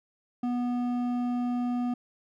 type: tone with hard clipping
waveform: triangle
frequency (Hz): 244.6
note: B3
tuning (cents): -16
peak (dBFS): -28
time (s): 0.43-1.94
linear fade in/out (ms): 5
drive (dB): 12
effects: none